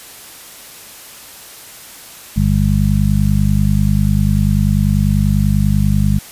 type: harmonic tone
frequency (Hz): 50.2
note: G1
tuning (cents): +42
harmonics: 1 / 2 / 3 / 4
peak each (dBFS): -16 / -16 / -16 / -16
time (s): 2.36-6.19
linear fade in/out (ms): 10
effects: white hiss -36 dBFS RMS until 6.31 s + resampled to 32000 Hz